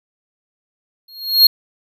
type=tone with exponential growth; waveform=square; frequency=4271 Hz; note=C8; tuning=35 cents sharp; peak=-3 dBFS; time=1.08-1.47 s; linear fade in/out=5 ms; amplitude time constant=83 ms; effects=none